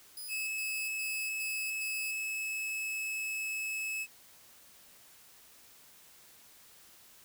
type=tone bursts; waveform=5% pulse; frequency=4978 Hz; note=D#8; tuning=in tune; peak=-34 dBFS; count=5; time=0.17-2.11 s; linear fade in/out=2 ms; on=300 ms; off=110 ms
type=tone; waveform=45% pulse; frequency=2591 Hz; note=E7; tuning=30 cents flat; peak=-34 dBFS; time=0.28-4.07 s; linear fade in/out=50 ms
effects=white hiss -58 dBFS RMS until 7.24 s